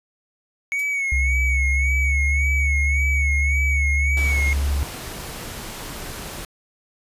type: tone with vibrato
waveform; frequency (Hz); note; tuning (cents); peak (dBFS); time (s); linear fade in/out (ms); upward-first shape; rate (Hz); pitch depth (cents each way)
triangle; 2217; C#7; 0; -19; 0.72-4.53; 0; sine; 1.8; 56
type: noise with exponential decay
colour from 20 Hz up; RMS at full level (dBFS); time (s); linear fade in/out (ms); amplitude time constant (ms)
violet; -31; 0.79-0.91; 2; 24
type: tone with pitch glide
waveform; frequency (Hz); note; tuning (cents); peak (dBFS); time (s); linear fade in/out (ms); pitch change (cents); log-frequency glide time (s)
sine; 65.41 to 70.1; C2 to C#2; 0 to +20; -18; 1.12-4.83; 0; +120; 1.48-2.34
type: noise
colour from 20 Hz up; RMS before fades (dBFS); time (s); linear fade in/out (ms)
pink; -33; 4.17-6.45; 2
effects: resampled to 32000 Hz